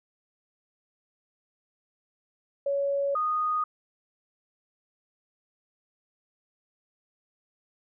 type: tone pair in turn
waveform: sine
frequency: 560 / 1237.7 Hz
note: C#5 / D#6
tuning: +18 / -9 cents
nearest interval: octave + major second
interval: 1373 cents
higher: second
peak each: -24 dBFS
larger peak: neither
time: 2.66-3.15 / 3.15-3.64 s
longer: neither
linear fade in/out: 5 ms
effects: none